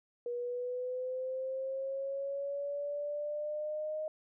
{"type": "linear sweep", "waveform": "sine", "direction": "up", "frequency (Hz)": [479.7, 622], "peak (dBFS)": -34, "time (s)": [0.26, 4.08], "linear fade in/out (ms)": 2, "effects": []}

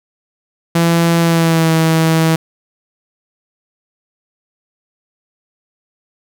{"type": "tone with pitch glide", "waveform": "sawtooth", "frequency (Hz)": [168.1, 161.72], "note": ["E3", "E3"], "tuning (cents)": [34, -33], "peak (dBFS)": -6, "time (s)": [0.75, 2.36], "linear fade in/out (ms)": 5, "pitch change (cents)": -67, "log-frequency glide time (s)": [1.19, 1.72], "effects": []}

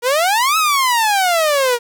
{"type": "exponential two-way sweep", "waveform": "sawtooth", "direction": "up then down", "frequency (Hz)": [466.2, 1309, 466.2], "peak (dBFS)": -9, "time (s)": [0.02, 1.79], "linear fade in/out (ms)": 50, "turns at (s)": 0.57, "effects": ["8-bit"]}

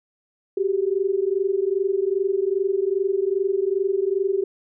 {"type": "tone pair together", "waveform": "sine", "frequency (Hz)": [377.9, 400.4], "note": ["F#4", "G4"], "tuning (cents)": [37, 37], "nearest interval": "minor second", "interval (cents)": 100, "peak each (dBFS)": -22, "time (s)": [0.57, 4.44], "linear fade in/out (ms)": 5, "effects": []}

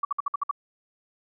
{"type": "tone bursts", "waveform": "sine", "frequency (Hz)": 1142, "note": "D6", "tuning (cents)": -49, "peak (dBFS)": -22, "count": 7, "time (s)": [0.03, 0.512], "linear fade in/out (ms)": 5, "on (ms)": 20, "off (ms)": 57, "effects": []}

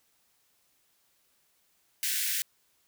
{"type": "high-pass noise", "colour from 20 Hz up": "white", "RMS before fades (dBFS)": -30, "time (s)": [2.03, 2.42], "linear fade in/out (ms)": 0, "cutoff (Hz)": 1500, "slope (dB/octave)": 96, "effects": ["white hiss -70 dBFS RMS until 2.87 s"]}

